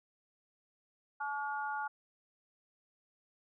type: harmonic tone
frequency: 285.6 Hz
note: D4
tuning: 48 cents flat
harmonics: 3 / 4 / 5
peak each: -37 / -44 / -39 dBFS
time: 1.2-1.88 s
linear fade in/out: 10 ms
effects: none